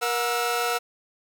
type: tone cluster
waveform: sawtooth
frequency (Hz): 474.2 / 725 / 1323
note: A#4 / F#5 / E6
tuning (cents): +30 / -35 / +6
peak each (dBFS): -24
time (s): 0.01-0.79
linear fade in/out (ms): 20
effects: none